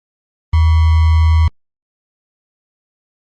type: tone with sample-and-hold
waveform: sine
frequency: 80.3 Hz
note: E2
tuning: 45 cents flat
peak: -7 dBFS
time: 0.53-1.48 s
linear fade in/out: 5 ms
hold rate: 1050 Hz
effects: low-pass 4000 Hz 12 dB/octave + Opus 32 kbps